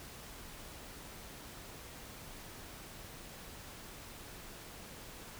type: silence
effects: pink hiss -50 dBFS RMS until 5.39 s